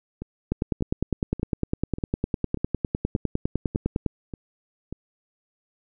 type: two click trains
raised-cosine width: 3 ms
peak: -10 / -20 dBFS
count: 36 / 9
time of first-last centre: 0.52-4.063 / 0.22-4.926 s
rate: 9.88 / 1.7 Hz
effects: none